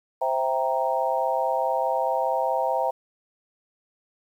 sine chord, C dominant seventh, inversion none, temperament equal, 523.3 / 659.3 / 784 / 932.3 Hz, C5 / E5 / G5 / Bb5, 0 / 0 / 0 / 0 cents, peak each -27 dBFS, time 0.21-2.91 s, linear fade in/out 10 ms, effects 9-bit

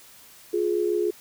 sine tone pair together, 352.5 / 419.2 Hz, F4 / G#4, +16 / +16 cents, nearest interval minor third, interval 300 cents, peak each -24 dBFS, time 0.53-1.11 s, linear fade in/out 10 ms, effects white hiss -50 dBFS RMS until 1.2 s

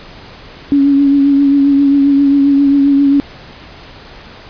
sine tone with vibrato, 280 Hz, C#4, 18 cents sharp, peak -6 dBFS, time 0.72-3.2 s, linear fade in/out 0 ms, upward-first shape triangle, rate 7.5 Hz, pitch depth 34 cents each way, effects pink hiss -35 dBFS RMS until 4.49 s + resampled to 11025 Hz

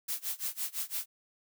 blue noise with tremolo, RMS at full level -33 dBFS, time 0.08-1.06 s, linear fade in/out 10 ms, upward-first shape sine, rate 5.9 Hz, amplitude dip 95%, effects none

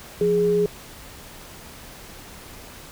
sine tone pair together, 174.79 / 415.3 Hz, F3 / G#4, +2 / 0 cents, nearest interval octave + minor third, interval 1498 cents, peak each -25 / -17 dBFS, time 0.21-0.66 s, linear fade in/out 2 ms, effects pink hiss -42 dBFS RMS until 2.91 s

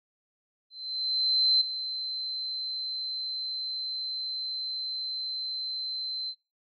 sine tone with ADSR envelope, 4084 Hz, C8, 43 cents flat, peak -19 dBFS, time 0.7-6.35 s, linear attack 910 ms, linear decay 8 ms, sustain -12 dB, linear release 63 ms, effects noise-tail reverb RT60 0.3 s tail -24 dB re dry

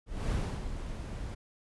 brown noise with ADSR envelope, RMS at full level -29 dBFS, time 0.06-1.35 s, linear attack 260 ms, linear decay 310 ms, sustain -9 dB, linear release 13 ms, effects resampled to 24000 Hz

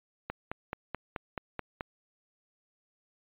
click train, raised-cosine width 0.5 ms, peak -19 dBFS, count 8, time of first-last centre 0.3-1.809 s, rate 4.64 Hz, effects resampled to 8000 Hz

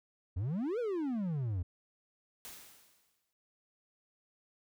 triangle exponential two-way sweep, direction up then down, 82.41 to 506 to 82.41 Hz, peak -30 dBFS, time 0.36-1.63 s, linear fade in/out 10 ms, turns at 0.79 s
white noise with exponential decay, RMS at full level -46 dBFS, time 2.45-3.33 s, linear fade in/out 0 ms, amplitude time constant 190 ms
effects none

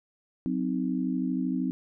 sine chord, C diminished, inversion second, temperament equal with one note detuned, 185 / 258.5 / 311.1 Hz, Gb3 / C4 / Eb4, 0 / -21 / 0 cents, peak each -31 / -28 / -33 dBFS, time 0.46-1.71 s, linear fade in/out 0 ms, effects none

